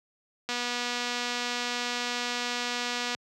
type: click train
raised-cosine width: 0.2 ms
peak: -14 dBFS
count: 647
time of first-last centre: 0.49-3.148 s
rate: 243 Hz
effects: high-pass 100 Hz 12 dB/octave